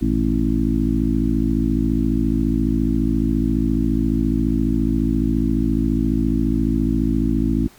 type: harmonic tone with a mistuned harmonic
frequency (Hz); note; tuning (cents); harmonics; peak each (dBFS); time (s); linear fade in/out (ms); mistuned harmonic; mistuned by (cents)
54.5; A1; -16; 1 / 2 / 3 / 4 / 5 / 6; -22 / -27 / -27 / -22 / -21 / -25; 0.01-7.68; 10; 2; +120
effects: pink hiss -49 dBFS RMS until 7.78 s